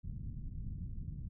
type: low-pass noise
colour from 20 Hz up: pink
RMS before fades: -42 dBFS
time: 0.03-1.29 s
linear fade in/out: 20 ms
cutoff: 180 Hz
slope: 24 dB/octave
effects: none